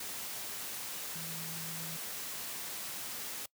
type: tone in noise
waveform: sine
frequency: 163.3 Hz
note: E3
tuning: 16 cents flat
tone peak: -45 dBFS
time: 1.15-1.97 s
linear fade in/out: 5 ms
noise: white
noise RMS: -41 dBFS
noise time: 0-3.46 s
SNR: -7 dB
effects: noise-tail reverb RT60 0.1 s tail -23 dB re dry + high-pass 100 Hz 12 dB/octave